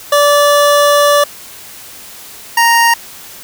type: tone pair in turn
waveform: 25% pulse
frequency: 580 / 931.4 Hz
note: D5 / A#5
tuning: -22 / -2 cents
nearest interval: minor sixth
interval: 820 cents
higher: second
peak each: -3 dBFS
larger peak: neither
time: 0.12-1.24 / 2.57-2.94 s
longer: first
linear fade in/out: 5 ms
effects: white hiss -33 dBFS RMS until 3.43 s